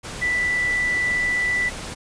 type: tone in noise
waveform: sine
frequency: 1975.5 Hz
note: B6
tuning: in tune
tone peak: -19 dBFS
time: 0.21-1.7 s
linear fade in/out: 20 ms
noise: pink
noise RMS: -33 dBFS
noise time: 0.03-1.95 s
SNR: +11 dB
effects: resampled to 22050 Hz